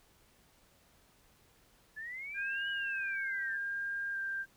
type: linear two-way sweep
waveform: sine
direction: up then down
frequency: 1703 to 2960 to 1703 Hz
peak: -40 dBFS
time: 1.96-3.58 s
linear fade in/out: 20 ms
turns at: 2.69 s
type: tone with vibrato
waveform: sine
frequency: 1594 Hz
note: G6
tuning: 28 cents sharp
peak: -34 dBFS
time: 2.34-4.46 s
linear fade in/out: 50 ms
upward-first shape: square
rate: 0.83 Hz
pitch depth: 12 cents each way
effects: pink hiss -66 dBFS RMS until 4.56 s